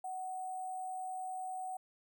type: tone with sample-and-hold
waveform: sine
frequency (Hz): 745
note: F#5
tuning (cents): +12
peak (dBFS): -38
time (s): 0.04-1.77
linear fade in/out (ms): 5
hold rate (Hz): 8820
effects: none